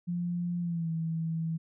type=tone with pitch glide; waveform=sine; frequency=174.61 to 162.92 Hz; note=F3 to E3; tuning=0 to -20 cents; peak=-29 dBFS; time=0.07-1.58 s; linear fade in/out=20 ms; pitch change=-120 cents; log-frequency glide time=0.6-0.9 s; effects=none